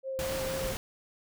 sine tone with vibrato, 529 Hz, C5, 19 cents sharp, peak -32 dBFS, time 0.03-0.75 s, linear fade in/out 50 ms, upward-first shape sine, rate 4.2 Hz, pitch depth 13 cents each way
pink noise, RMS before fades -36 dBFS, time 0.19-0.77 s, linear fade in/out 0 ms
effects none

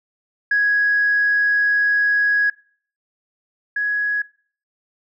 sine tone pair in turn, 1663 / 1671.6 Hz, G#6 / G#6, +2 / +11 cents, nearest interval unison, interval 9 cents, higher second, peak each -13 / -18 dBFS, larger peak first, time 0.51-2.5 / 3.76-4.22 s, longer first, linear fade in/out 5 ms, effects noise-tail reverb RT60 0.5 s tail -22 dB re dry + tanh soft clip ceiling -9 dBFS

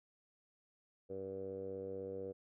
10% pulse tone with low-pass filter, 96.1 Hz, G2, 34 cents flat, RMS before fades -44 dBFS, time 1.09-2.33 s, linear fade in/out 20 ms, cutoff 480 Hz, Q 6.3, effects none

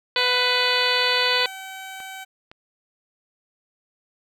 15% pulse tone with pitch glide, 727 to 764.9 Hz, F#5 to G5, -31 to -43 cents, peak -28 dBFS, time 0.16-2.25 s, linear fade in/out 20 ms, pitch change +88 cents, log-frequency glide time 1.21-1.47 s
harmonic tone, 497.5 Hz, B4, 13 cents sharp, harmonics 1 / 2 / 3 / 4 / 5 / 6 / 7 / 8 / 9, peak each -27 / -27 / -27 / -27 / -27 / -27 / -27 / -27 / -27 dBFS, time 0.16-1.46 s, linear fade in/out 2 ms
clicks, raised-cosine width 0.3 ms, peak -26 dBFS, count 5, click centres 0.343 / 1.327 / 1.404 / 2.003 / 2.515 s
effects none

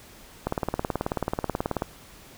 click train, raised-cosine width 1 ms, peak -11 dBFS, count 26, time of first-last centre 0.47-1.821 s, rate 18.5 Hz, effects pink hiss -49 dBFS RMS until 2.37 s

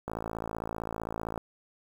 click train, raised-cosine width 1 ms, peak -20 dBFS, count 73, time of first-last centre 0.08-1.377 s, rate 55.5 Hz, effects 8-bit

